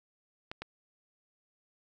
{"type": "clicks", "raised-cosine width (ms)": 0.3, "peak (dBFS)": -23, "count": 2, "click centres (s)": [0.515, 0.62], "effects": []}